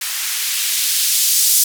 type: noise with band-pass filter sweep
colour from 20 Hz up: violet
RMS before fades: -17 dBFS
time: 0.01-1.64 s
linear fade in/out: 5 ms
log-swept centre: 1500 to 5900 Hz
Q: 0.87
effects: none